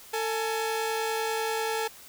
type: tone pair together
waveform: sawtooth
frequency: 447.6 / 845 Hz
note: A4 / G#5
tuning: +30 / +30 cents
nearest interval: major seventh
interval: 1100 cents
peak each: -25 / -28 dBFS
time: 0.13-1.88 s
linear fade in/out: 10 ms
effects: white hiss -49 dBFS RMS until 2.08 s

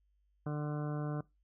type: harmonic tone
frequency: 149 Hz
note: D3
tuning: 25 cents sharp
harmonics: 1 / 2 / 3 / 4 / 5 / 7 / 8 / 9 / 10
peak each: -35 / -41 / -45 / -47 / -49 / -52 / -53 / -54 / -55 dBFS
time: 0.46-1.21 s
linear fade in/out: 5 ms
effects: noise-tail reverb RT60 0.2 s tail -21 dB re dry + added 50 Hz sine -70 dBFS peak until 1.43 s

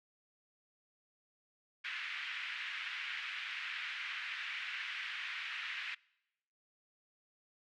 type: band-pass noise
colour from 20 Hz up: white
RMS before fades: -42 dBFS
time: 1.84-5.95 s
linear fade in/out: 10 ms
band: 1600 to 2700 Hz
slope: 24 dB/octave
effects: noise-tail reverb RT60 0.9 s tail -25 dB re dry

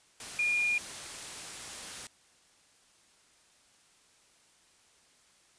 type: tone in noise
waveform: sine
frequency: 2424 Hz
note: D#7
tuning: 46 cents flat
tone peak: -26 dBFS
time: 0.39-0.78 s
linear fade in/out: 2 ms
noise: white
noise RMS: -42 dBFS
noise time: 0.2-2.07 s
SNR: +13 dB
effects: white hiss -64 dBFS RMS until 5.58 s + resampled to 22050 Hz

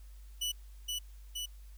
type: tone with echo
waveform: sawtooth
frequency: 2960 Hz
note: F#7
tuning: in tune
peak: -29 dBFS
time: 0.41-0.52 s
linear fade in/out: 10 ms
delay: 470 ms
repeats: 2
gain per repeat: -2 dB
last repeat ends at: 1.46 s
effects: added 50 Hz sine -48 dBFS peak until 1.77 s + white hiss -66 dBFS RMS until 1.77 s

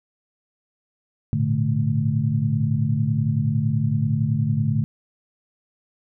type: tone cluster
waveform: sine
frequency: 108.3 / 119 / 146.4 / 218 Hz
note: A2 / A#2 / D3 / A3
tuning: -27 / +36 / -5 / -16 cents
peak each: -24 / -25 / -22 / -26 dBFS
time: 1.33-4.84 s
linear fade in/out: 0 ms
effects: none

